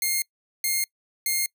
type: tone bursts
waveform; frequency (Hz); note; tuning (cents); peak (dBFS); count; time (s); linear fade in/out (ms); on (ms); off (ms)
5% pulse; 2127; C7; +28; -12; 3; 0.02-1.46; 2; 200; 420
effects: noise-tail reverb RT60 0.1 s tail -26 dB re dry

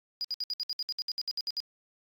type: tone bursts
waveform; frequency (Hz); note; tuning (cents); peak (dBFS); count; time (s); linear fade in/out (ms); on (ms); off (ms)
sine; 4900; D#8; -27; -28; 15; 0.21-1.602; 0; 34; 63
effects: tanh soft clip ceiling -27 dBFS + AAC 48 kbps

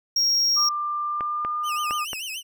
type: tone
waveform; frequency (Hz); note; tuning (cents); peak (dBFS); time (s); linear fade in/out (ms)
triangle; 5588; F8; 0; -17; 0.16-0.69; 5
type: tone with pitch glide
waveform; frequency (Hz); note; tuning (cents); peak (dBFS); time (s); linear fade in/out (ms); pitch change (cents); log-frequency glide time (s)
sine; 1190 to 1210.1; D6 to D#6; +22 to -49; -24; 0.56-2.05; 20; +29; 1.05-1.57
type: clicks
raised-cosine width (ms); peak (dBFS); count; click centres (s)
0.5; -17; 4; 1.208 / 1.449 / 1.909 / 2.132
type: tone with vibrato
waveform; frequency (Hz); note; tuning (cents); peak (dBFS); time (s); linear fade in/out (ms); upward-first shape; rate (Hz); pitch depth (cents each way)
sawtooth; 2794; F7; 0; -27; 1.63-2.43; 50; sine; 6.9; 180
effects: none

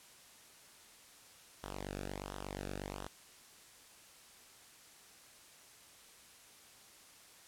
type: tone with flanger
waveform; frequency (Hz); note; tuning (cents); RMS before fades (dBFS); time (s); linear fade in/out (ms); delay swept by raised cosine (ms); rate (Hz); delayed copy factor
sawtooth; 48.43; G1; -20; -44; 1.63-3.08; 10; 0.43 to 0.99; 1.4; -0.8
effects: white hiss -59 dBFS RMS until 7.47 s + low-pass 11000 Hz 12 dB/octave

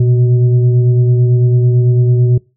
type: tone with frequency modulation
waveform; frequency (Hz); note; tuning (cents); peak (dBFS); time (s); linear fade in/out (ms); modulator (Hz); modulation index
sine; 121; B2; -35; -7; 0-2.38; 5; 251; 0.49
effects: noise-tail reverb RT60 0.3 s tail -24 dB re dry

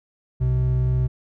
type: tone pair together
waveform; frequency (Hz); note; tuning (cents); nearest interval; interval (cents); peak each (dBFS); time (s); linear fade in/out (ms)
triangle; 63.4 / 126.8; B1 / B2; +46 / +46; octave; 1200; -21 / -17; 0.4-1.08; 20
effects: none

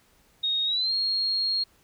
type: tone with pitch glide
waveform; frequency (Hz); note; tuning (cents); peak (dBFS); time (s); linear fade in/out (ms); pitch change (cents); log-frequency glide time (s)
sine; 3734 to 4265; A#7 to C8; +2 to +32; -23; 0.43-1.64; 10; +230; 0.65-0.94
effects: pink hiss -62 dBFS RMS until 1.83 s

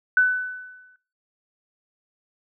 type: tone with exponential decay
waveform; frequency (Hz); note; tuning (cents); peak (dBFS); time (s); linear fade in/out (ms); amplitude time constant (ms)
sine; 1500; F#6; +23; -12; 0.17-0.96; 2; 170
effects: noise-tail reverb RT60 0.4 s tail -23 dB re dry

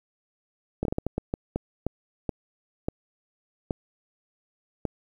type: slowing click train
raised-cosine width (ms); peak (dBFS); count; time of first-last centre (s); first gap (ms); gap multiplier
2; -13; 14; 0.83-4.853; 22; 1.39
effects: 9-bit

